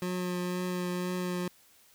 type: tone with vibrato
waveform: 25% pulse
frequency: 180 Hz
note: F#3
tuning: 47 cents flat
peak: -27 dBFS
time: 0.02-1.48 s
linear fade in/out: 2 ms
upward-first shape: triangle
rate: 2 Hz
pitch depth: 16 cents each way
effects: white hiss -61 dBFS RMS until 1.94 s